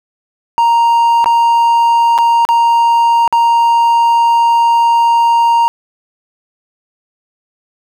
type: tone with dropouts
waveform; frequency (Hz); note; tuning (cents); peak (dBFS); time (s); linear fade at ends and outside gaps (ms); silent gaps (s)
triangle; 932.3; A#5; 0; -5; 0.58-5.68; 0; 1.243-1.259 / 2.179-2.186 / 2.451-2.489 / 3.277-3.326
effects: none